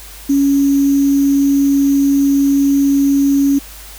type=tone with sample-and-hold; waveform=sine; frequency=279 Hz; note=C#4; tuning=11 cents sharp; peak=-9 dBFS; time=0.29-3.59 s; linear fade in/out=10 ms; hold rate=6300 Hz; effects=added 50 Hz sine -36 dBFS peak until 3.98 s + white hiss -36 dBFS RMS until 3.98 s